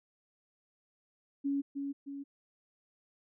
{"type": "tone with echo", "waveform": "sine", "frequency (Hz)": 279.6, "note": "C#4", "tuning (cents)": 15, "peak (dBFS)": -29, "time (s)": [1.44, 1.62], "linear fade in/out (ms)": 20, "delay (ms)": 310, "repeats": 2, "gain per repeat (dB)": -5, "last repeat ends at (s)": 2.24, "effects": []}